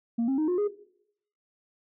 sine tone with pitch steps, 232.4 / 268.5 / 310.2 / 358.4 / 414.1 Hz, A#3 / C4 / D#4 / F4 / G#4, -5 / +45 / -5 / +45 / -5 cents, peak -21 dBFS, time 0.18-0.68 s, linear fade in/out 10 ms, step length 100 ms, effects noise-tail reverb RT60 0.7 s tail -18 dB re dry + tanh soft clip ceiling -22 dBFS

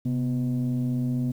sine tone pair together, 130.79 / 246.9 Hz, C3 / B3, 0 / 0 cents, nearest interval major seventh, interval 1100 cents, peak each -24 dBFS, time 0.05-1.32 s, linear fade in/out 10 ms, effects tanh soft clip ceiling -20 dBFS + 9-bit

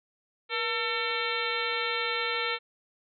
harmonic tone with a mistuned harmonic, 449.2 Hz, A4, 36 cents sharp, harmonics 1 / 2 / 3 / 4 / 5 / 6 / 7 / 8 / 9, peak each -35 / -39 / -34 / -37 / -33 / -38 / -38 / -38 / -38 dBFS, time 0.49-2.59 s, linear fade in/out 50 ms, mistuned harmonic 1, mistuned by +97 cents, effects none

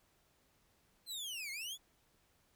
sawtooth linear two-way sweep, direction down then up, 4186 to 2093 to 3512 Hz, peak -38 dBFS, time 1.06-1.78 s, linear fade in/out 50 ms, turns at 1.51 s, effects pink hiss -73 dBFS RMS until 2.55 s

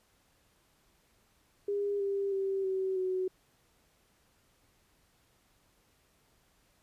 sine tone with pitch steps, 405.1 / 396.5 / 388.1 / 379.9 / 371.9 Hz, G#4 / G4 / G4 / F#4 / F#4, -43 / +20 / -17 / +46 / +9 cents, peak -29 dBFS, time 1.68-3.28 s, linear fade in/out 5 ms, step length 320 ms, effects pink hiss -69 dBFS RMS until 6.82 s + resampled to 32000 Hz

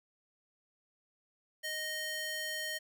square tone with high-pass filter, 621 Hz, D#5, 3 cents flat, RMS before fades -38 dBFS, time 1.63-2.79 s, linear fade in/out 20 ms, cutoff 1600 Hz, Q 1, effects none

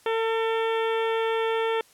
harmonic tone with a mistuned harmonic, 450.5 Hz, A4, 41 cents sharp, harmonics 1 / 2 / 3 / 4 / 5 / 6 / 7 / 8, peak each -24 / -30 / -34 / -36 / -38 / -40 / -41 / -42 dBFS, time 0.06-1.81 s, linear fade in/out 2 ms, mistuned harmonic 8, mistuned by -59 cents, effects white hiss -57 dBFS RMS until 1.93 s + low-pass 12000 Hz 12 dB/octave

